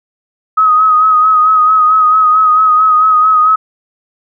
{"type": "tone with vibrato", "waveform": "sine", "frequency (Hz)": 1263, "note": "D#6", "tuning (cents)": 26, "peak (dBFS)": -5, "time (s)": [0.57, 3.56], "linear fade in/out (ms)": 10, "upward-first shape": "sine", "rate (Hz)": 4.5, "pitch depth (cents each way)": 35, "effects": []}